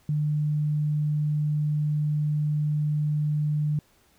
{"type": "tone", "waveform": "sine", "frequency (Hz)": 150, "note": "D3", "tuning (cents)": 37, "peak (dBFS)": -22, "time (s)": [0.09, 3.79], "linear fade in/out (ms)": 2, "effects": ["pink hiss -62 dBFS RMS until 4.18 s"]}